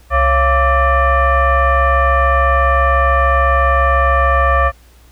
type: tone with frequency modulation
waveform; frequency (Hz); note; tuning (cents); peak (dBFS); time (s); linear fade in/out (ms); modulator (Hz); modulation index
sine; 550; C#5; -14; -9; 0.1-4.72; 50; 617; 1.8
effects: added 60 Hz sine -43 dBFS peak until 5.11 s + pink hiss -50 dBFS RMS until 5.11 s